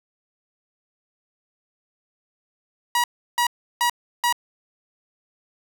sawtooth tone bursts, 961 Hz, B5, 48 cents flat, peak -14 dBFS, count 4, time 2.95-4.326 s, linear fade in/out 2 ms, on 89 ms, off 340 ms, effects none

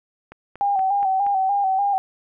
click train, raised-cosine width 0.5 ms, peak -24 dBFS, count 5, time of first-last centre 0.32-1.266 s, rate 4.23 Hz
sine tone with vibrato, 784 Hz, G5, in tune, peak -17 dBFS, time 0.61-1.98 s, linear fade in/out 0 ms, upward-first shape square, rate 3.4 Hz, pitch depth 48 cents each way
effects none

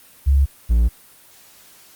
sine / triangle tone pair in turn, 69.2 / 57.84 Hz, C#2 / A#1, -2 / -13 cents, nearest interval minor third, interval 311 cents, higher first, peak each -11 / -10 dBFS, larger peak second, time 0.26-0.46 / 0.69-0.89 s, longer neither, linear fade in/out 20 ms, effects white hiss -48 dBFS RMS until 1.95 s + Opus 32 kbps

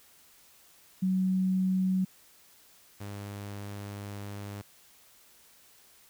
sine / sawtooth tone pair in turn, 187.1 / 101.55 Hz, F#3 / G#2, +20 / -38 cents, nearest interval major seventh, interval 1058 cents, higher first, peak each -24 / -34 dBFS, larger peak first, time 1.02-2.05 / 3-4.62 s, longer second, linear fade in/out 10 ms, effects white hiss -59 dBFS RMS until 6.09 s

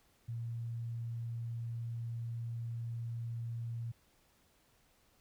sine tone, 116.54 Hz, A#2, in tune, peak -37 dBFS, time 0.28-3.92 s, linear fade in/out 10 ms, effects pink hiss -70 dBFS RMS until 5.2 s

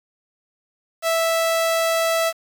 sawtooth tone, 658 Hz, E5, 3 cents flat, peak -14 dBFS, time 1.02-2.33 s, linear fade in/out 50 ms, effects 7-bit

